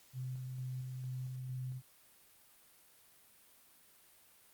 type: tone with tremolo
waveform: sine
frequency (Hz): 128.4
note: C3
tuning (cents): -32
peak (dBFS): -38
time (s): 0.13-1.82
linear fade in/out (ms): 50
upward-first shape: square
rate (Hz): 2.2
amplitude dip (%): 25
effects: white hiss -64 dBFS RMS until 4.53 s + Opus 48 kbps